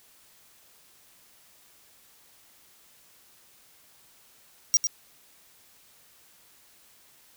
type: tone with echo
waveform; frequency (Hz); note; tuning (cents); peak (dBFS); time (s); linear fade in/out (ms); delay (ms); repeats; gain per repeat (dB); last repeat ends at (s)
square; 5700; F8; +34; -17; 4.74-4.77; 0; 100; 1; -7; 4.87
effects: white hiss -58 dBFS RMS until 7.36 s